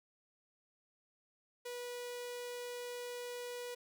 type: tone with notch filter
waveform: sawtooth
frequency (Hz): 487.8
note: B4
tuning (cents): -21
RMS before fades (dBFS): -44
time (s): 1.65-3.75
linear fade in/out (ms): 10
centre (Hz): 1200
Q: 1.5
effects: none